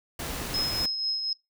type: noise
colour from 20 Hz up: pink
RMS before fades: -34 dBFS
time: 0.19-0.86 s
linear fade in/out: 5 ms
type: tone with tremolo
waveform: sine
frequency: 5140 Hz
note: E8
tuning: 45 cents flat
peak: -24 dBFS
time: 0.54-1.33 s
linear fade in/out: 2 ms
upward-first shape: triangle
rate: 4.1 Hz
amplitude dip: 50%
effects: noise-tail reverb RT60 0.2 s tail -24 dB re dry